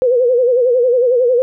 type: tone with vibrato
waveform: sine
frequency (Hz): 493.9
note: B4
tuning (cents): 0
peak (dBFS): -9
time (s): 0.02-1.42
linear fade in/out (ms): 0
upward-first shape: sine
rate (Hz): 11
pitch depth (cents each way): 91
effects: none